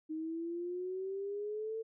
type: exponential sweep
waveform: sine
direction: up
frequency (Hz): 311.1 to 451.1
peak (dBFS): -36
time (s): 0.09-1.83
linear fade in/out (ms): 20
effects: none